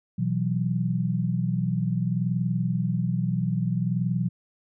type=chord; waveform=sine; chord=B suspended fourth; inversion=none; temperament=just; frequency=123.47 / 164.63 / 185.21 Hz; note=B2 / E3 / F#3; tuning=0 / -2 / +2 cents; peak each=-27 dBFS; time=0.18-4.29 s; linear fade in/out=10 ms; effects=none